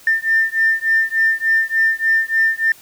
sine beating tone pair, 1795 / 1798.4 Hz, A6 / A6, +34 / +37 cents, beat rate 3.4 Hz, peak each -16 dBFS, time 0.07-2.72 s, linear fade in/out 2 ms, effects tanh soft clip ceiling -6 dBFS + white hiss -45 dBFS RMS until 2.81 s

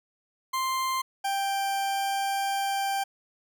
40% pulse tone pair in turn, 1048 / 787.6 Hz, C6 / G5, +2 / +8 cents, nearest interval perfect fourth, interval 494 cents, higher first, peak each -25 dBFS, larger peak neither, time 0.53-1.02 / 1.24-3.04 s, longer second, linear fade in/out 10 ms, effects none

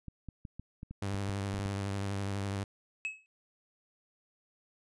clicks, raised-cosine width 5 ms, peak -30 dBFS, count 11, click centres 0.083 / 0.287 / 0.452 / 0.596 / 0.831 / 0.91 / 1.145 / 1.294 / 1.543 / 1.591 / 1.659 s
sawtooth tone with vibrato, 99.1 Hz, G2, 19 cents sharp, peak -29 dBFS, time 1.02-2.64 s, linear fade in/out 5 ms, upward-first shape sine, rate 12 Hz, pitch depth 32 cents each way
triangle tone with exponential decay, 2577 Hz, E7, 40 cents flat, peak -28 dBFS, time 3.05-3.26 s, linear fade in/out 0 ms, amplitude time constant 44 ms
effects resampled to 24000 Hz

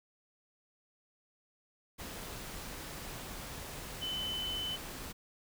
sine tone in noise, 3029 Hz, F#7, 40 cents sharp, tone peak -35 dBFS, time 4.01-4.77 s, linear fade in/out 20 ms, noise pink, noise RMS -44 dBFS, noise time 1.98-5.13 s, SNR +6 dB, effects none

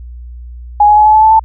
sine tone with pitch steps, 830.6 / 839.3 / 848.1 / 856.9 / 865.9 / 874.9 / 884.1 Hz, G#5 / G#5 / G#5 / A5 / A5 / A5 / A5, 0 / +18 / +36 / -46 / -28 / -10 / +8 cents, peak -3 dBFS, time 0.8-1.395 s, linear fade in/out 5 ms, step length 85 ms, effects added 60 Hz sine -26 dBFS peak until 1.44 s

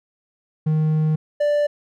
triangle tone pair in turn, 155.56 / 587.3 Hz, D#3 / D5, 0 / 0 cents, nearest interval octave + major seventh, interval 2300 cents, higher second, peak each -14 dBFS, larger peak neither, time 0.66-1.16 / 1.4-1.67 s, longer first, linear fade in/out 10 ms, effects none

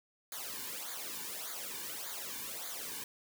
white noise with flanger, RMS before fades -42 dBFS, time 0.32-3.04 s, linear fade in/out 2 ms, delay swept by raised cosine 0.36 to 1.56 ms, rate 1.7 Hz, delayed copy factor -0.8, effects none

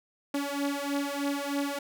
sawtooth beating tone pair, 281.3 / 284.5 Hz, C#4 / C#4, +26 / +45 cents, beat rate 3.2 Hz, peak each -28 dBFS, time 0.34-1.79 s, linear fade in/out 5 ms, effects none

